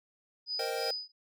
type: tone with tremolo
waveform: sine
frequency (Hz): 4978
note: D#8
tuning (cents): 0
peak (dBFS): -31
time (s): 0.46-1.12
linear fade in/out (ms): 50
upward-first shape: triangle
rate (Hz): 2.8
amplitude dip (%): 100
type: chord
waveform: square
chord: C minor seventh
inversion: third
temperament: equal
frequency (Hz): 466.2 / 523.3 / 622.3 / 784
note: Bb4 / C5 / Eb5 / G5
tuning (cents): 0 / 0 / 0 / 0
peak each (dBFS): -37 / -39 / -40 / -39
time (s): 0.59-0.91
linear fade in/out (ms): 5
effects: none